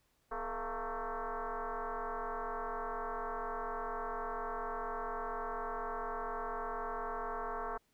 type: tone with frequency modulation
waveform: sine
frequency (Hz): 202.9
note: G#3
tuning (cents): -40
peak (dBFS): -36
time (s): 0.31-7.78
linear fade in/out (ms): 10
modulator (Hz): 225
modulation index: 5.5
effects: pink hiss -75 dBFS RMS until 7.93 s